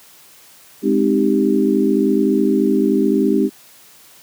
sine chord, Ab major seventh, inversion none, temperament equal, 207.7 / 261.6 / 311.1 / 392 Hz, Ab3 / C4 / Eb4 / G4, 0 / 0 / 0 / 0 cents, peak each -18 dBFS, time 0.82-3.5 s, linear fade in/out 50 ms, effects white hiss -46 dBFS RMS until 4.22 s + high-pass 100 Hz 12 dB/octave

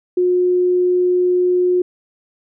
sine tone, 360.4 Hz, F#4, 45 cents flat, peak -12 dBFS, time 0.17-1.82 s, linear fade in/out 5 ms, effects none

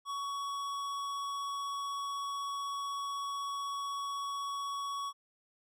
sine tone with tanh clipping, 1121 Hz, C#6, 19 cents sharp, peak -37 dBFS, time 0.05-5.13 s, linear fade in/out 50 ms, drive 17 dB, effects none

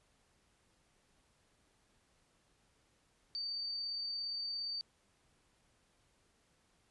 sine tone with amplitude modulation, 4600 Hz, D8, 37 cents flat, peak -36 dBFS, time 3.35-4.81 s, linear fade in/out 0 ms, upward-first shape sine, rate 37.3 Hz, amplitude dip 25%, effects pink hiss -73 dBFS RMS until 6.9 s + resampled to 24000 Hz

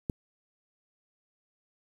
click, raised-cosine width 3 ms, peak -17 dBFS, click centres 0.098 s, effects 8-bit

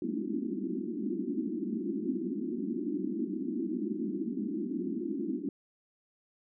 white band-pass noise, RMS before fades -34 dBFS, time 0.02-5.49 s, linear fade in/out 2 ms, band 190 to 360 Hz, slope 96 dB/octave, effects none

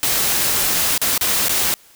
white noise with dropouts, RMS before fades -18 dBFS, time 0.03-1.74 s, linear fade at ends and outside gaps 0 ms, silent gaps 0.978-1.016 / 1.178-1.211 / 1.484-1.494 s, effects white hiss -49 dBFS RMS until 1.95 s

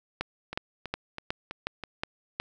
two click trains, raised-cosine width 0.3 ms, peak -13 / -20 dBFS, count 7 / 5, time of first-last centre 0.21-2.4 / 0.53-1.837 s, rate 2.74 / 3.06 Hz, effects none

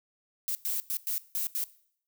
violet noise bursts at uneven times, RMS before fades -31 dBFS, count 6, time 0.48-0.55 / 0.65-0.8 / 0.9-0.97 / 1.07-1.18 / 1.35-1.47 / 1.55-1.64 s, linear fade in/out 0 ms, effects noise-tail reverb RT60 0.6 s tail -19 dB re dry

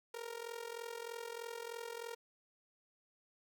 sawtooth tone with amplitude modulation, 466.2 Hz, A#4, in tune, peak -36 dBFS, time 0.14-2.15 s, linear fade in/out 5 ms, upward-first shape sine, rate 43.2 Hz, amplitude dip 80%, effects none

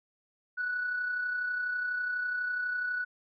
sine tone with amplitude modulation, 1477 Hz, F#6, 3 cents flat, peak -27 dBFS, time 0.57-3.05 s, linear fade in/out 20 ms, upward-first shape sine, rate 32.1 Hz, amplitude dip 40%, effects tanh soft clip ceiling -24 dBFS

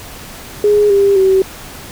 sine tone with pitch steps, 415.3 / 398.2 / 381.7 Hz, G#4 / G4 / G4, 0 / +27 / -46 cents, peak -7 dBFS, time 0.64-1.42 s, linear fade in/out 2 ms, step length 260 ms, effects pink hiss -32 dBFS RMS until 1.91 s

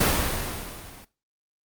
pink noise with level ramp, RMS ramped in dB -19 to -46 dBFS, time 0-1.05 s, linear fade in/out 10 ms, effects noise-tail reverb RT60 0.3 s tail -18 dB re dry + Opus 32 kbps

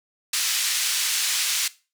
white band-pass noise, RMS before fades -24 dBFS, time 0.33-1.68 s, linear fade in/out 5 ms, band 2100 to 7800 Hz, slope 12 dB/octave, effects noise-tail reverb RT60 0.3 s tail -18 dB re dry

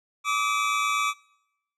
25% pulse tone pair together, 1160 / 1268.2 Hz, D6 / D#6, -22 / +33 cents, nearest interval major second, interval 155 cents, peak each -20 / -25 dBFS, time 0.24-1.14 s, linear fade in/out 50 ms, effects noise-tail reverb RT60 0.8 s tail -23 dB re dry + low-pass 8000 Hz 12 dB/octave

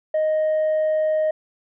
sine tone with tanh clipping, 622.3 Hz, D#5, in tune, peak -18 dBFS, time 0.14-1.31 s, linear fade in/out 5 ms, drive 1 dB, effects none

